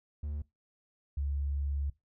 triangle / sine tone pair in turn, 73.7 / 70.6 Hz, D2 / C#2, +7 / +32 cents, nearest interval minor second, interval 75 cents, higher first, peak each -32 / -30 dBFS, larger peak second, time 0.23-0.42 / 1.17-1.9 s, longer second, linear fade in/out 5 ms, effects noise-tail reverb RT60 0.2 s tail -21 dB re dry

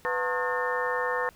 harmonic tone with a mistuned harmonic, 180 Hz, F#3, 47 cents flat, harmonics 3 / 4 / 5 / 6 / 7 / 8 / 9 / 10, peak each -30 / -40 / -34 / -32 / -38 / -39 / -42 / -31 dBFS, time 0.05-1.29 s, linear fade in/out 0 ms, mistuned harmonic 3, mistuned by -140 cents, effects pink hiss -57 dBFS RMS until 1.35 s

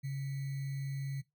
sine tone with sample-and-hold, 137.4 Hz, C#3, 15 cents flat, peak -34 dBFS, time 0.03-1.22 s, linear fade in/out 20 ms, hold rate 2100 Hz, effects noise-tail reverb RT60 0.2 s tail -20 dB re dry

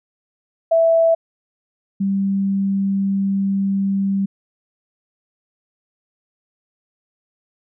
sine tone pair in turn, 659.3 / 196.01 Hz, E5 / G3, 0 / 0 cents, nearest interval octave + major sixth, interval 2100 cents, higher first, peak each -11 / -16 dBFS, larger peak first, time 0.71-1.15 / 2-4.26 s, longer second, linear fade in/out 10 ms, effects none

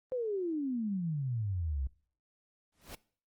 sine exponential sweep, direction down, 523.3 to 63 Hz, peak -31 dBFS, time 0.12-1.87 s, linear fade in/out 0 ms
pink noise with exponential growth, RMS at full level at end -41 dBFS, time 2.72-2.95 s, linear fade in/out 5 ms, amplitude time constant 48 ms
effects noise-tail reverb RT60 0.5 s tail -22 dB re dry + Opus 32 kbps

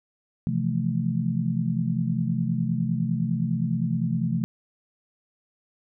sine chord, F major seventh, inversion second, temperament equal with one note detuned, 129.31 / 164.81 / 174.61 / 220 Hz, C3 / E3 / F3 / A3, -20 / 0 / 0 / 0 cents, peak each -28 dBFS, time 0.47-4.44 s, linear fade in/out 0 ms, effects none

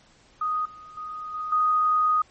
sine tone with level steps, 1244.5 Hz, D#6, in tune, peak -23 / -42 / -32 / -28 / -18 dBFS, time 0.41-2.22 s, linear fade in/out 5 ms, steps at 0.65 / 0.97 / 1.34 / 1.52 s, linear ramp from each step 5 ms, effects pink hiss -57 dBFS RMS until 2.3 s + MP3 32 kbps

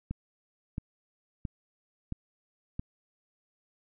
click train, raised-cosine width 5 ms, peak -21 dBFS, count 5, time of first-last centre 0.11-2.795 s, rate 1.49 Hz, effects none

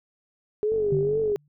sine tone with vibrato, 415.3 Hz, G#4, in tune, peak -21 dBFS, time 0.63-1.36 s, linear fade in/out 0 ms, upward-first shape triangle, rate 2.2 Hz, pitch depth 130 cents each way
click train, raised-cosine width 2 ms, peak -27 dBFS, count 30, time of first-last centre 0.72-1.319 s, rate 48.4 Hz
sine tone with exponential decay, 146.83 Hz, D3, in tune, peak -22 dBFS, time 0.92-1.48 s, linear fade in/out 2 ms, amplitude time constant 120 ms
effects none

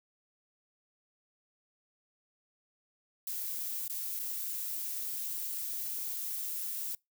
violet noise with dropouts, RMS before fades -37 dBFS, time 3.27-6.95 s, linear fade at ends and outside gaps 1 ms, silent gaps 3.879-3.897 / 4.192-4.197 s, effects noise-tail reverb RT60 0.2 s tail -25 dB re dry

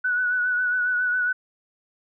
sine tone with vibrato, 1480 Hz, F#6, in tune, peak -20 dBFS, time 0.04-1.33 s, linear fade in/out 10 ms, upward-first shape triangle, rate 7.3 Hz, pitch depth 39 cents each way, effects none

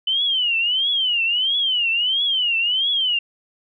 sine tone with vibrato, 3006 Hz, F#7, 27 cents sharp, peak -17 dBFS, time 0.07-3.19 s, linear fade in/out 5 ms, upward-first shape triangle, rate 1.5 Hz, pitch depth 220 cents each way, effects none

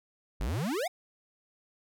square exponential sweep, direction up, 41.49 to 784 Hz, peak -30 dBFS, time 0.4-0.88 s, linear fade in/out 10 ms, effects none

